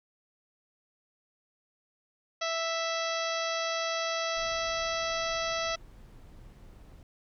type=harmonic tone; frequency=659.3 Hz; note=E5; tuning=in tune; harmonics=1 / 2 / 3 / 4 / 5 / 6 / 7 / 8 / 9; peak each=-33 / -35 / -38 / -40 / -40 / -41 / -43 / -42 / -42 dBFS; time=2.41-5.76 s; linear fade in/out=10 ms
type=noise; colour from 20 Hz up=brown; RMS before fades=-50 dBFS; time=4.36-7.03 s; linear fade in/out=2 ms
effects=none